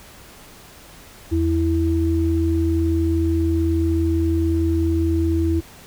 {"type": "tone pair together", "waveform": "sine", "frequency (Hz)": [82.41, 329.4], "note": ["E2", "E4"], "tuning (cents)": [0, -1], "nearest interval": "2 octaves", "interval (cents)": 2399, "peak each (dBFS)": -19, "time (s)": [1.31, 5.61], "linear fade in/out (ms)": 20, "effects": ["pink hiss -44 dBFS RMS until 5.86 s"]}